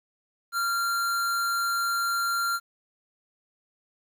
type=tone with amplitude modulation; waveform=square; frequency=1382 Hz; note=F6; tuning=19 cents flat; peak=-24 dBFS; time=0.52-2.6 s; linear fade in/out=50 ms; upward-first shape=sine; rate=256 Hz; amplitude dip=25%; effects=10-bit